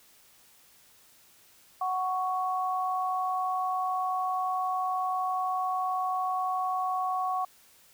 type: tone pair together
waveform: sine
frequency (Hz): 742 / 1111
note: F#5 / C#6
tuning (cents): +5 / +4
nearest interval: perfect fifth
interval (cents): 699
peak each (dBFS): -29 / -30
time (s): 1.81-7.45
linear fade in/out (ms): 5
effects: white hiss -59 dBFS RMS until 7.93 s